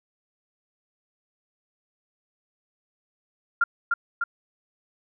sine tone with echo, 1396.9 Hz, F6, in tune, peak -16 dBFS, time 3.61-3.64 s, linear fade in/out 5 ms, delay 300 ms, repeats 2, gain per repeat -3 dB, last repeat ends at 4.24 s, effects none

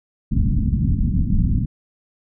pink low-pass noise, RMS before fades -18 dBFS, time 0.31-1.66 s, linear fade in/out 10 ms, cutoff 250 Hz, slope 48 dB/octave, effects none

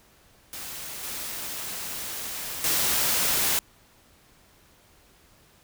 white noise with level steps, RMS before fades -37 / -34 / -24 dBFS, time 0.53-3.59 s, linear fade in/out 0 ms, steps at 1.03 / 2.64 s, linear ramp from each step 2 ms, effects pink hiss -58 dBFS RMS until 5.63 s

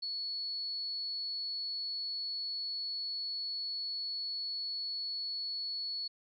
sine tone, 4400 Hz, C#8, 14 cents flat, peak -35 dBFS, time 0.02-6.08 s, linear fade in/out 10 ms, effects none

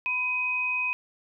sine tone pair together, 996 / 2514 Hz, B5 / D#7, +14 / +17 cents, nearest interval octave + major third, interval 1603 cents, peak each -35 / -25 dBFS, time 0.06-0.93 s, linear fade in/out 0 ms, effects none

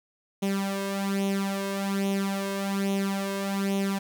sawtooth tone with flanger, 196.6 Hz, G3, 5 cents sharp, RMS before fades -28 dBFS, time 0.42-3.99 s, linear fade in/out 10 ms, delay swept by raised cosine 0.31 to 1.91 ms, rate 1.2 Hz, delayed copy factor +0.7, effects 9-bit

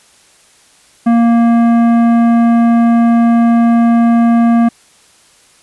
sine tone with tanh clipping, 233.1 Hz, A#3, in tune, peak -8 dBFS, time 1.06-4.69 s, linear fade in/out 10 ms, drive 13 dB, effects white hiss -47 dBFS RMS until 5.62 s + resampled to 24000 Hz

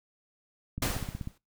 click train, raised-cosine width 5 ms, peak -23 dBFS, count 9, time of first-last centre 0.78-1.274 s, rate 16.2 Hz
pink noise with exponential decay, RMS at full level -27 dBFS, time 0.82-1.38 s, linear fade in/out 5 ms, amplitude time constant 120 ms
effects noise-tail reverb RT60 0.2 s tail -19 dB re dry

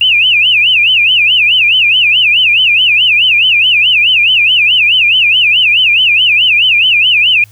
sine tone with vibrato, 2700 Hz, E7, 41 cents sharp, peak -5 dBFS, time 0.01-7.44 s, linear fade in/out 2 ms, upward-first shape sine, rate 4.7 Hz, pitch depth 220 cents each way, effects added 105 Hz sine -38 dBFS peak until 7.51 s + white hiss -47 dBFS RMS until 7.51 s

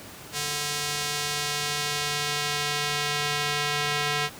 square tone with band-pass filter sweep, 146.9 Hz, D3, 1 cent sharp, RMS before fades -28 dBFS, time 0.32-4.3 s, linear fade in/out 50 ms, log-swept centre 6300 to 2900 Hz, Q 0.74, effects pink hiss -43 dBFS RMS until 4.39 s + high-pass 80 Hz 12 dB/octave

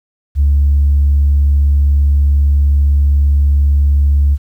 sine tone, 71.2 Hz, C#2, 47 cents sharp, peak -6 dBFS, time 0.35-4.38 s, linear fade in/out 50 ms, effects tanh soft clip ceiling -4 dBFS + 8-bit

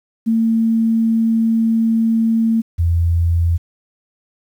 sine tone pair in turn, 225.9 / 84.62 Hz, A3 / E2, +46 / +46 cents, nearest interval octave + perfect fourth, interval 1700 cents, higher first, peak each -12 dBFS, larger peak neither, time 0.26-2.62 / 2.78-3.58 s, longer first, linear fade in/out 20 ms, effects 8-bit

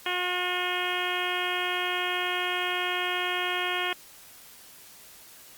harmonic tone, 360 Hz, F#4, 47 cents flat, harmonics 1 / 2 / 3 / 4 / 5 / 6 / 7 / 8 / 9, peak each -35 / -35 / -35 / -35 / -35 / -35 / -35 / -35 / -35 dBFS, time 0.06-3.93 s, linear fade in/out 2 ms, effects white hiss -50 dBFS RMS until 5.57 s + Opus 48 kbps

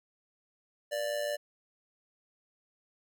square tone with amplitude modulation, 587.3 Hz, D5, in tune, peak -29 dBFS, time 0.91-1.37 s, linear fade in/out 20 ms, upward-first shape sine, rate 106 Hz, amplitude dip 60%, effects none

